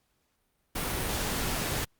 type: noise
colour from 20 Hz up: pink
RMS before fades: -31 dBFS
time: 0.75-1.85 s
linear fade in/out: 10 ms
effects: pink hiss -74 dBFS RMS until 1.99 s + Opus 48 kbps